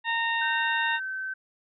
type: harmonic tone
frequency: 921 Hz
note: A#5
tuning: 21 cents flat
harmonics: 1 / 2 / 3 / 4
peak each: -29 / -27 / -33 / -35 dBFS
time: 0.04-1 s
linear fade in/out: 50 ms
type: tone with pitch glide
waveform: sine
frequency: 1549 to 1538.3 Hz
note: G6 to G6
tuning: -21 to -33 cents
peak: -30 dBFS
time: 0.41-1.34 s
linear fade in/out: 10 ms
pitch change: -12 cents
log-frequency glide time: 0.84-1.04 s
effects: none